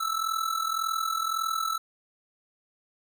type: tone with amplitude modulation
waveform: square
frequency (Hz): 1318.5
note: E6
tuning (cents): 0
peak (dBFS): -24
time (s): 0-1.78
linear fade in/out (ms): 10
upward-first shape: sine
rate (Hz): 41.8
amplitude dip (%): 75
effects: none